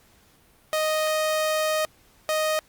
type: tone pair in turn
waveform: sawtooth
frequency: 622.3 / 622.3 Hz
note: D#5 / D#5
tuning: 0 / 0 cents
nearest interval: unison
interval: 0 cents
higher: neither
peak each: -18 dBFS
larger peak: neither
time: 0.73-1.85 / 2.29-2.59 s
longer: first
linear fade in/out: 0 ms
effects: pink hiss -58 dBFS RMS until 2.68 s + Opus 48 kbps